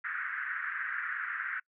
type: band-pass noise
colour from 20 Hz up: white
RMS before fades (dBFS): -36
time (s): 0.04-1.6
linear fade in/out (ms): 5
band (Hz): 1400 to 1800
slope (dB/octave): 48
effects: noise-tail reverb RT60 0.1 s tail -25 dB re dry